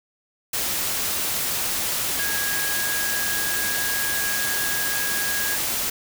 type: tone in noise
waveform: sine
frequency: 1647 Hz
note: G#6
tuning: 15 cents flat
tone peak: -27 dBFS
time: 2.19-5.56 s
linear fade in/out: 5 ms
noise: white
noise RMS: -25 dBFS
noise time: 0.53-5.9 s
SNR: -5 dB
effects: none